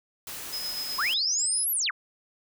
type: noise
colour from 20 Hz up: white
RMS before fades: -38 dBFS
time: 0.27-1.14 s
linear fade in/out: 2 ms
type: tone with tremolo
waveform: sine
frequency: 5090 Hz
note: D#8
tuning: 39 cents sharp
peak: -30 dBFS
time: 0.52-1.65 s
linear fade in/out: 20 ms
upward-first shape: square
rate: 8 Hz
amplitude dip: 30%
type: linear two-way sweep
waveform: sine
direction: up then down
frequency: 928 to 11950 to 928 Hz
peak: -24 dBFS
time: 0.98-1.91 s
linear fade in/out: 10 ms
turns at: 1.72 s
effects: none